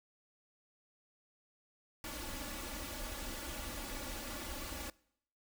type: noise with comb filter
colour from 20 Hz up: pink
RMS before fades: -43 dBFS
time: 2.04-4.9 s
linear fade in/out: 2 ms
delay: 3.5 ms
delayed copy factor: +1
effects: noise-tail reverb RT60 0.7 s tail -23 dB re dry